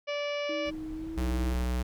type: harmonic tone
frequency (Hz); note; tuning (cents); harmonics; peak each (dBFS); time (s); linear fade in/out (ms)
581; D5; -19; 1 / 2 / 3 / 4 / 5 / 6 / 7 / 8 / 9 / 10; -31 / -42 / -46 / -38 / -41 / -52 / -53 / -54 / -50 / -56; 0.07-0.71; 20
type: tone with pitch glide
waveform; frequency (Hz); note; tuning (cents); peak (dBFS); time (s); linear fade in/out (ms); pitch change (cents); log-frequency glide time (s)
sine; 314.2 to 324.7; D#4 to E4; +17 to -26; -35; 0.49-1.53; 5; +57; 0.94-1.13
type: noise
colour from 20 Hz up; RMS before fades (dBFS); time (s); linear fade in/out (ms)
brown; -44; 0.65-1.66; 5
type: tone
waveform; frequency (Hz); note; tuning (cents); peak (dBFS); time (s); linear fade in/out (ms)
square; 61.74; B1; 0; -28; 1.17-1.83; 10
effects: none